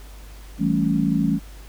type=chord; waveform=sine; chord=A dominant seventh; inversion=second; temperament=equal; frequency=164.81 / 196 / 220 / 277.2 Hz; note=E3 / G3 / A3 / C#4; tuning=0 / 0 / 0 / 0 cents; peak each=-23 dBFS; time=0.58-1.4 s; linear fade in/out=50 ms; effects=added 50 Hz sine -38 dBFS peak until 1.68 s + pink hiss -48 dBFS RMS until 1.68 s